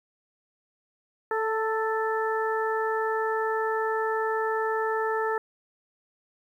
harmonic tone with a mistuned harmonic, 440 Hz, A4, in tune, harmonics 1 / 2 / 3 / 4, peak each -27 / -30 / -32 / -33 dBFS, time 1.31-5.38 s, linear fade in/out 2 ms, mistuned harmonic 2, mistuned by +17 cents, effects 10-bit

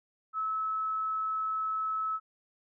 sine tone, 1298 Hz, E6, 27 cents flat, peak -29 dBFS, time 0.33-2.2 s, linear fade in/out 50 ms, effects none

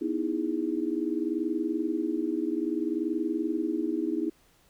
sine chord, E major seventh, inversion second, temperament just, 247.2 / 309 / 329.6 / 412 Hz, B3 / D#4 / E4 / G#4, +2 / -12 / 0 / -14 cents, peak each -35 / -30 / -30 / -36 dBFS, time 0.01-4.3 s, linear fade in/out 10 ms, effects pink hiss -63 dBFS RMS until 4.69 s

